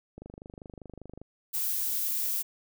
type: click train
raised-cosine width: 2 ms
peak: -30 dBFS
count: 27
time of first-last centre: 0.18-1.216 s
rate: 25.1 Hz
type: noise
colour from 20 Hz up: violet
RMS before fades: -30 dBFS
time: 1.53-2.43 s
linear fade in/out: 20 ms
effects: none